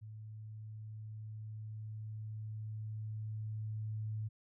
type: tone with level ramp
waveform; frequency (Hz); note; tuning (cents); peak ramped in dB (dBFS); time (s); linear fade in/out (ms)
sine; 108.3; A2; -27; -46 to -36; 0.01-4.29; 20
effects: none